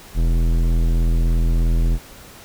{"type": "tone with tanh clipping", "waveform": "sine", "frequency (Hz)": 41.61, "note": "E1", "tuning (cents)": 17, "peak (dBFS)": -16, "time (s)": [0.14, 1.99], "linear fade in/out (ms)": 50, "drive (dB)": 16, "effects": ["pink hiss -42 dBFS RMS until 2.44 s"]}